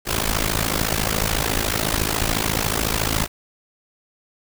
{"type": "noise with amplitude modulation", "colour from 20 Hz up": "pink", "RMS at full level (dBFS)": -18, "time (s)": [0.05, 3.28], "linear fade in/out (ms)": 50, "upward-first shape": "sine", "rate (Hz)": 54, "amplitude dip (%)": 90, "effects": []}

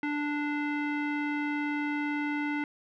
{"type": "tone with low-pass filter", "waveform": "square", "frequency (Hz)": 293.7, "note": "D4", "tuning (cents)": 0, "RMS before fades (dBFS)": -31, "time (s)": [0.03, 2.64], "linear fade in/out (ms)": 2, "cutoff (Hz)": 2100, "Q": 3.2, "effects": []}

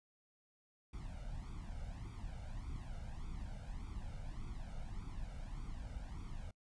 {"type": "noise with flanger", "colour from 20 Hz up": "brown", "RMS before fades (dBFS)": -45, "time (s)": [0.93, 6.51], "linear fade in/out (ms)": 5, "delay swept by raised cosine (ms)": [0.86, 1.4], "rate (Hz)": 1.7, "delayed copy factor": 0.85, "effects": ["noise-tail reverb RT60 0.1 s tail -26 dB re dry", "resampled to 22050 Hz"]}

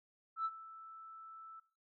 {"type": "tone with ADSR envelope", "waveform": "sine", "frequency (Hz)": 1319, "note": "E6", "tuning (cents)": 1, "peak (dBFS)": -31, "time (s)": [0.36, 1.6], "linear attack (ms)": 91, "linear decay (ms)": 48, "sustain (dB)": -19, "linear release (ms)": 8, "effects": ["noise-tail reverb RT60 0.4 s tail -19 dB re dry", "tanh soft clip ceiling -29 dBFS"]}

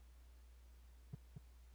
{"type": "tone with echo", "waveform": "triangle", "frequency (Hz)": 138.59, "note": "C#3", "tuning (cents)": 0, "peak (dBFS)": -40, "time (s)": [1.13, 1.15], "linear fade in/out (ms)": 5, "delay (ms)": 230, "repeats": 1, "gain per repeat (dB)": -4, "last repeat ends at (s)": 1.38, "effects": ["added 60 Hz sine -59 dBFS peak until 1.74 s", "pink hiss -74 dBFS RMS until 1.74 s"]}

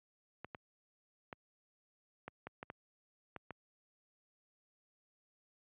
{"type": "clicks", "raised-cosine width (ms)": 0.5, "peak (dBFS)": -29, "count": 9, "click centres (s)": [0.446, 0.548, 1.328, 2.28, 2.47, 2.629, 2.701, 3.363, 3.507], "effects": ["high-pass 80 Hz 12 dB/octave", "resampled to 8000 Hz"]}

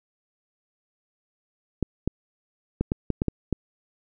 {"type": "clicks", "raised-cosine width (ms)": 3, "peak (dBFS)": -10, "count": 8, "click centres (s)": [1.827, 2.076, 2.81, 2.919, 3.103, 3.219, 3.283, 3.527], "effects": []}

